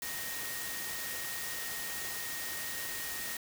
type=tone in noise; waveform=sine; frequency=1864.7 Hz; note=A#6; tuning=in tune; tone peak=-43 dBFS; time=0.02-3.37 s; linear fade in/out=2 ms; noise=white; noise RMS=-39 dBFS; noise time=0.02-3.37 s; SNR=-7 dB; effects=none